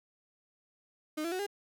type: tone with pitch steps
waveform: 35% pulse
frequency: 307.2 / 336.9 / 369.6 / 405.4 Hz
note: D#4 / E4 / F#4 / G#4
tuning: -22 / +38 / -2 / -42 cents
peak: -31 dBFS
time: 1.17-1.466 s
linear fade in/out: 10 ms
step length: 74 ms
effects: none